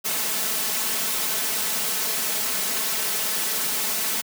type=noise with comb filter; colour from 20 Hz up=white; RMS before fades=-25 dBFS; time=0.04-4.22 s; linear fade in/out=20 ms; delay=4.6 ms; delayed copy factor=+0.6; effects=high-pass 150 Hz 12 dB/octave